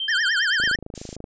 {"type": "tone with tremolo", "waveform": "sine", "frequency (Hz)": 3136, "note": "G7", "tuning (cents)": 0, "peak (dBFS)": -23, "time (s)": [0, 0.75], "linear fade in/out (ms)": 2, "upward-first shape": "sine", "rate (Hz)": 8.1, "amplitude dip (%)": 65}
{"type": "tone with vibrato", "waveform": "square", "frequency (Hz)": 1640, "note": "G#6", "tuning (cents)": -22, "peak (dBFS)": -20, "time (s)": [0.08, 0.76], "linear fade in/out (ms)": 5, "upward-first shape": "triangle", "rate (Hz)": 9.2, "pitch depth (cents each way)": 260}
{"type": "click train", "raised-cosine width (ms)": 2, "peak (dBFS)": -22, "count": 18, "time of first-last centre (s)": [0.6, 1.242], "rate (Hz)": 26.5}
{"type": "noise", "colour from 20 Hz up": "violet", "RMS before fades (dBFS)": -31, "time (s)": [0.95, 1.16], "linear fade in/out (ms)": 5}
{"effects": ["resampled to 16000 Hz"]}